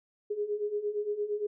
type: beating tone pair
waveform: sine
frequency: 410 / 418.7 Hz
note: G#4 / G#4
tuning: -22 / +14 cents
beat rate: 8.7 Hz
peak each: -35 / -31 dBFS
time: 0.3-1.47 s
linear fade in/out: 10 ms
effects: none